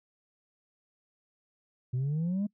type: exponential sweep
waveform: sine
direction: up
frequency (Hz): 122.3 to 212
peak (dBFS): -25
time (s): 1.93-2.47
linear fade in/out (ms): 10
effects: noise-tail reverb RT60 0.1 s tail -25 dB re dry + tanh soft clip ceiling -26 dBFS

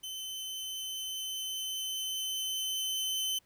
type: tone with level ramp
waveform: sawtooth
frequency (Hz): 3059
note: G7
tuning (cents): -43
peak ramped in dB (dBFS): -35 to -27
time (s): 0.03-3.39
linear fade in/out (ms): 10
effects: pink hiss -69 dBFS RMS until 3.45 s

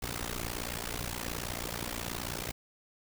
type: noise with amplitude modulation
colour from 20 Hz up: pink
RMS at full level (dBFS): -33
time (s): 0.02-2.52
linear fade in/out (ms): 10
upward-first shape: sine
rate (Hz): 58.8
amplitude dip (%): 95
effects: none

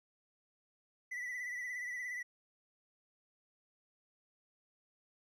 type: tone with vibrato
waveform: triangle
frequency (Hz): 1975.5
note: B6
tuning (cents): 0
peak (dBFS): -37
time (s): 1.11-2.23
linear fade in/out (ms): 10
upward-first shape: sine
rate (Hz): 17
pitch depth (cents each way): 46
effects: none

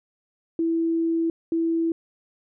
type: tone bursts at uneven times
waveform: sine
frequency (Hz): 330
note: E4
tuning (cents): +2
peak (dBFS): -20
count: 2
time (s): 0.59-1.3 / 1.52-1.92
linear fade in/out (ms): 2
effects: none

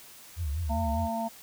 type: tone with vibrato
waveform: sine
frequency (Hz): 77.78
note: D#2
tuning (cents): 0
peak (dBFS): -28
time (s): 0.36-1.09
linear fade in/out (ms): 50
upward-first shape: triangle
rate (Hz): 5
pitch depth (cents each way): 230
type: harmonic tone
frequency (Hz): 226.7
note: A#3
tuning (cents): -48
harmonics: 1 / 3 / 4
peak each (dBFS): -33 / -32 / -34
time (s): 0.69-1.29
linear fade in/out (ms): 20
effects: white hiss -50 dBFS RMS until 1.42 s

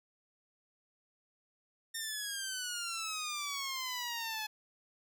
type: exponential sweep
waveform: 10% pulse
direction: down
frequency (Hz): 1829 to 851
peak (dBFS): -28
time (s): 1.94-4.47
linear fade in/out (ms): 10
effects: none

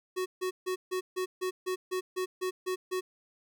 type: tone bursts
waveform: square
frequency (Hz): 370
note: F#4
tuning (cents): 0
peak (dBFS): -30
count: 12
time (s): 0.16-3.01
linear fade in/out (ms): 20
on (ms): 100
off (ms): 150
effects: none

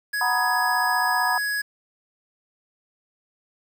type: tone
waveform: square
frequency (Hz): 1673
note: G#6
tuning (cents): +12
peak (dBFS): -24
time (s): 0.13-1.62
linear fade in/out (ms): 10
type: chord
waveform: sine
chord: B major seventh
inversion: second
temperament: equal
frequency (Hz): 740 / 932.3 / 987.8 / 1244.5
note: F#5 / A#5 / B5 / D#6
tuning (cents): 0 / 0 / 0 / 0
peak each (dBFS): -26 / -28 / -25 / -30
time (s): 0.21-1.38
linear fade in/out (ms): 2
effects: 8-bit

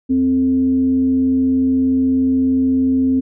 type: tone with frequency modulation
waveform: sine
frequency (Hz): 261.6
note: C4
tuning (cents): 0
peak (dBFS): -12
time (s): 0.09-3.21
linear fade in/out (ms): 20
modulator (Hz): 180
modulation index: 0.24
effects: none

